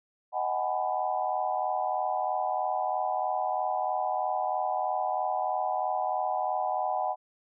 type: chord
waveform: sine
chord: G# minor seventh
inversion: second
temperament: just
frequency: 623 / 747.5 / 830.6 / 996.7 Hz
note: D#5 / F#5 / G#5 / B5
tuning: +2 / +17 / 0 / +16 cents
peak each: -34 / -29 / -33 / -35 dBFS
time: 0.32-7.16 s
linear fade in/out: 50 ms
effects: none